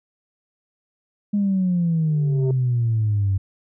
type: exponential sweep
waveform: sine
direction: down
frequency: 207.7 to 94.9 Hz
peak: -16 dBFS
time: 1.33-3.38 s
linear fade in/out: 10 ms
type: tone with exponential growth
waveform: sine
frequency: 390 Hz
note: G4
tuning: 9 cents flat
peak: -19 dBFS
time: 1.91-2.51 s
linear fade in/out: 2 ms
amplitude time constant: 130 ms
effects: tanh soft clip ceiling -13 dBFS